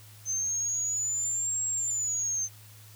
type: exponential two-way sweep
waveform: sine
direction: up then down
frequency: 6210 to 7620 to 6210 Hz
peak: -27 dBFS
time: 0.25-2.49 s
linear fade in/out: 50 ms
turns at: 1.66 s
effects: added 106 Hz sine -50 dBFS peak until 2.95 s + white hiss -54 dBFS RMS until 2.95 s